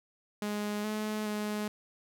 sawtooth tone with pitch steps, 208.2 / 213.8 / 210.3 Hz, G#3 / A3 / G#3, +5 / -49 / +22 cents, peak -28 dBFS, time 0.42-1.68 s, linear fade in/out 2 ms, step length 420 ms, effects none

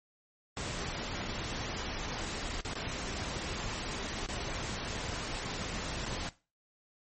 pink noise with dropouts, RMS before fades -37 dBFS, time 0.57-6.29 s, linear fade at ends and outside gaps 0 ms, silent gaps 2.608-2.649 / 2.736-2.754 / 4.263-4.288 / 6.057-6.062 s, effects noise-tail reverb RT60 0.3 s tail -17 dB re dry + MP3 32 kbps

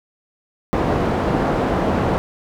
white low-pass noise, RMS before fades -19 dBFS, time 0.73-2.18 s, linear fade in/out 0 ms, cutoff 640 Hz, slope 12 dB/octave, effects none

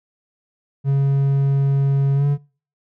triangle tone with pitch glide, 138.3 to 143.26 Hz, C#3 to D3, -4 to -43 cents, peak -12 dBFS, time 0.84-2.38 s, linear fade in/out 50 ms, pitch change +61 cents, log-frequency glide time 2.15-2.26 s, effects noise-tail reverb RT60 0.4 s tail -24 dB re dry

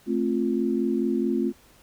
sine chord, F major, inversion first, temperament equal with one note detuned, 220 / 264.7 / 349.2 Hz, A3 / C4 / F4, 0 / +20 / 0 cents, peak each -26 dBFS, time 0.06-1.53 s, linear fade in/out 50 ms, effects pink hiss -56 dBFS RMS until 1.82 s

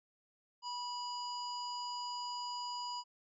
harmonic tone with a mistuned harmonic, 978 Hz, B5, 17 cents flat, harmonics 1 / 3 / 5 / 7, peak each -40 / -51 / -44 / -54 dBFS, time 0.62-3.04 s, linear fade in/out 50 ms, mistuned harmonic 7, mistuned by +37 cents, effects none

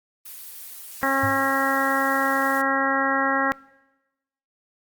blue noise, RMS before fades -39 dBFS, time 0.25-2.62 s, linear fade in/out 10 ms
harmonic tone, 271.1 Hz, C#4, 38 cents flat, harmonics 1 / 2 / 3 / 4 / 5 / 6 / 7, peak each -27 / -27 / -27 / -27 / -27 / -27 / -27 dBFS, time 1.03-3.52 s, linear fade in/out 0 ms
sine tone with exponential decay, 103.83 Hz, G#2, in tune, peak -22 dBFS, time 1.23-1.49 s, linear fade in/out 5 ms, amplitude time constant 55 ms
effects noise-tail reverb RT60 1.0 s tail -22 dB re dry + Opus 32 kbps

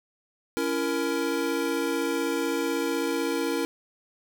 square chord, A# diminished, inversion first, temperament just, 279.7 / 335.6 / 466.2 Hz, C#4 / E4 / A#4, +16 / +31 / 0 cents, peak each -31 / -30 / -30 dBFS, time 0.57-3.65 s, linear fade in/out 0 ms, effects none

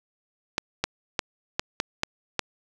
clicks, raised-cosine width 0.2 ms, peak -6 dBFS, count 7, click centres 0.581 / 0.84 / 1.192 / 1.595 / 1.801 / 2.034 / 2.393 s, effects none

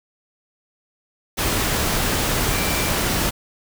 sine tone in noise, 2349 Hz, D7, in tune, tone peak -30 dBFS, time 2.51-2.9 s, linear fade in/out 20 ms, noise pink, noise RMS -21 dBFS, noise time 1.37-3.31 s, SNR -12 dB, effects none

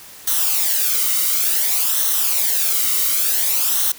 blue noise with flanger, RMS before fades -18 dBFS, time 0.27-3.92 s, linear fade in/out 5 ms, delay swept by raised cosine 0.41 to 1.2 ms, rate 0.56 Hz, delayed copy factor -0.65, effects white hiss -40 dBFS RMS until 3.98 s

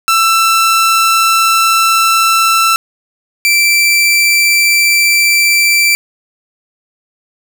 sawtooth tone pair in turn, 1334 / 2339 Hz, E6 / D7, +20 / -8 cents, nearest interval minor seventh, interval 972 cents, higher second, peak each -4 dBFS, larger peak neither, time 0.08-2.76 / 3.45-5.95 s, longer first, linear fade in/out 0 ms, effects none

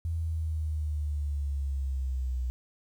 sine linear sweep, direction down, 83 to 61.74 Hz, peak -28 dBFS, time 0.05-2.5 s, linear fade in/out 0 ms, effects 10-bit

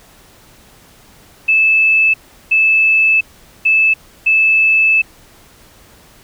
sine tone bursts at uneven times, 2620 Hz, E7, 11 cents flat, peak -8 dBFS, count 4, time 1.48-2.14 / 2.51-3.21 / 3.65-3.94 / 4.26-5.02 s, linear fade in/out 10 ms, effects pink hiss -45 dBFS RMS until 6.23 s

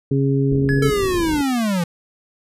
harmonic tone, 137.2 Hz, C#3, 17 cents flat, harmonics 1 / 2 / 3, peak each -17 / -20 / -22 dBFS, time 0.11-0.9 s, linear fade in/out 5 ms
pink low-pass noise, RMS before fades -28 dBFS, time 0.51-1.42 s, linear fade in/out 10 ms, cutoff 480 Hz, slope 48 dB/octave
triangle tone with exponential decay, 1691 Hz, G#6, 31 cents sharp, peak -19 dBFS, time 0.69-1.34 s, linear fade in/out 0 ms, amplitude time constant 140 ms
square linear sweep, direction down, 447.1 to 164.81 Hz, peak -18 dBFS, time 0.82-1.84 s, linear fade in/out 5 ms
effects resampled to 32000 Hz

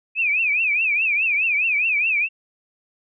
sine tone with vibrato, 2489 Hz, D#7, in tune, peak -17 dBFS, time 0.15-2.29 s, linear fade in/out 50 ms, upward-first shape triangle, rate 4.8 Hz, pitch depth 180 cents each way, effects none

